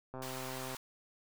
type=click train; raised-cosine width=1 ms; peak=-30 dBFS; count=80; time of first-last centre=0.14-0.748 s; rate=130 Hz
type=high-pass noise; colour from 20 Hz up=pink; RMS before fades=-46 dBFS; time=0.22-0.77 s; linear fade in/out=2 ms; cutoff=900 Hz; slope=96 dB/octave
effects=none